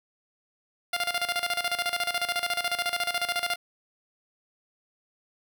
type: tone with tremolo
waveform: 10% pulse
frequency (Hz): 700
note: F5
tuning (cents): +4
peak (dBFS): -16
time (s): 0.93-3.56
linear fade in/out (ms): 5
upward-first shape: square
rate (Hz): 14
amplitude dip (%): 75
effects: none